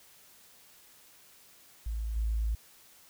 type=tone with level steps; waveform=sine; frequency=54.9 Hz; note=A1; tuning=3 cents flat; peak=-31 / -27 dBFS; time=1.86-2.55 s; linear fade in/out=5 ms; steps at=2.16 s; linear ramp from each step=5 ms; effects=white hiss -58 dBFS RMS until 3.09 s